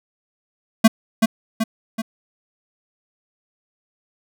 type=tone with echo; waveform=square; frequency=223.2 Hz; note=A3; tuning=25 cents sharp; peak=-7 dBFS; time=0.84-0.88 s; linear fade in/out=10 ms; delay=380 ms; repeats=3; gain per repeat=-5 dB; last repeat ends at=2.02 s; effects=none